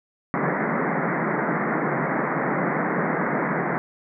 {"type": "band-pass noise", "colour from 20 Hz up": "pink", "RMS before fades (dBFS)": -24, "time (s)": [0.34, 3.78], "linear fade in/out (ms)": 0, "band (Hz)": [140, 2100], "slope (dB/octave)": 96, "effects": []}